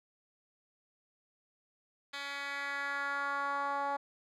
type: tone with band-pass filter sweep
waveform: 10% pulse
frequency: 281.5 Hz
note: C#4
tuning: 27 cents sharp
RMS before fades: -36 dBFS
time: 2.13-3.97 s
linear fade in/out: 10 ms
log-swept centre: 2900 to 840 Hz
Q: 2.3
effects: none